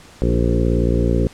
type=harmonic tone with a mistuned harmonic; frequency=58.27 Hz; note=A#1; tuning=in tune; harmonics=1 / 2 / 3 / 4 / 5 / 6 / 7 / 8 / 9; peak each=-18 / -21 / -23 / -24 / -25 / -26 / -26 / -27 / -28 dBFS; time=0.22-1.27 s; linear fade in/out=0 ms; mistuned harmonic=6; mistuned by=+22 cents; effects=pink hiss -44 dBFS RMS until 1.33 s + low-pass 9000 Hz 12 dB/octave